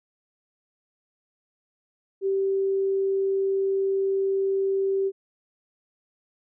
sine tone, 388.8 Hz, G4, 14 cents flat, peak -21 dBFS, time 2.21-5.12 s, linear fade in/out 50 ms, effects none

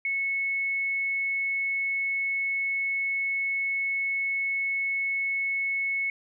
sine tone, 2200 Hz, C#7, 14 cents flat, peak -25 dBFS, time 0.05-6.1 s, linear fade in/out 2 ms, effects none

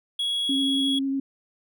triangle tone, 3336 Hz, G#7, 7 cents sharp, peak -22 dBFS, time 0.19-0.99 s, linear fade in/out 5 ms
sine tone with vibrato, 271.9 Hz, C#4, 33 cents flat, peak -23 dBFS, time 0.49-1.2 s, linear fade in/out 5 ms, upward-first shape triangle, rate 11 Hz, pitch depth 15 cents each way
effects none

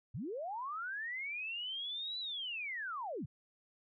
sine linear two-way sweep, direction up then down, 88.3 to 4009 to 88.3 Hz, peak -38 dBFS, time 0.14-3.26 s, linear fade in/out 10 ms, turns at 2.19 s, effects none

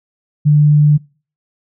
sine tone, 148.6 Hz, D3, 21 cents sharp, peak -6 dBFS, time 0.45-0.98 s, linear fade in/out 20 ms, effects noise-tail reverb RT60 0.4 s tail -25 dB re dry

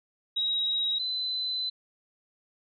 sine tone pair in turn, 3821 / 4028 Hz, A#7 / B7, +42 / +33 cents, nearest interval minor second, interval 91 cents, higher second, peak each -25 / -28 dBFS, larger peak first, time 0.36-0.99 / 0.99-1.7 s, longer second, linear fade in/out 10 ms, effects none

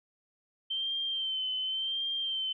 sine tone with vibrato, 3114 Hz, G7, 12 cents flat, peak -30 dBFS, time 0.7-2.53 s, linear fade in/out 10 ms, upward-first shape sine, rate 0.9 Hz, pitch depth 42 cents each way, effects none

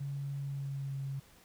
sine tone with pitch glide, 140 to 136.8 Hz, C#3 to C#3, +18 to -23 cents, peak -35 dBFS, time 0-1.2 s, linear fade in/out 10 ms, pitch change -41 cents, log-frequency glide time 0.33-0.99 s, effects pink hiss -61 dBFS RMS until 1.44 s

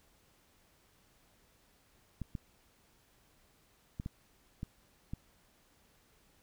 clicks, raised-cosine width 5 ms, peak -26 dBFS, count 6, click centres 2.217 / 2.352 / 3.999 / 4.061 / 4.631 / 5.135 s, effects pink hiss -68 dBFS RMS until 6.42 s

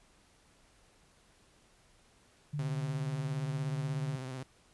sine tone, 146.83 Hz, D3, in tune, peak -33 dBFS, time 2.53-4.16 s, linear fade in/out 10 ms
sawtooth tone with vibrato, 130 Hz, C3, 11 cents flat, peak -35 dBFS, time 2.59-4.43 s, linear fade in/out 0 ms, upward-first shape square, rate 16 Hz, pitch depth 35 cents each way
effects pink hiss -65 dBFS RMS until 4.73 s + resampled to 24000 Hz

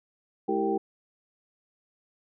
sine tone cluster, 213.1 / 325.9 / 391.2 / 459.1 / 782 Hz, G#3 / E4 / G4 / A#4 / G5, +45 / -20 / -4 / -26 / -4 cents, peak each -33 / -30 / -28 / -32 / -31 dBFS, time 0.48-0.78 s, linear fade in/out 10 ms, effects none

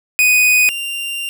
45% pulse tone pair in turn, 2489 / 2783 Hz, D#7 / F7, 0 / -7 cents, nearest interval major second, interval 193 cents, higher second, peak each -9 / -21 dBFS, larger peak first, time 0.19-0.69 / 0.69-1.29 s, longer second, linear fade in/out 0 ms, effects none

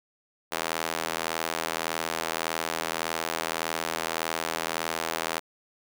square tone with high-pass filter, 40.86 Hz, E1, 14 cents flat, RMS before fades -31 dBFS, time 0.51-5.4 s, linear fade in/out 20 ms, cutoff 630 Hz, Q 0.67, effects none

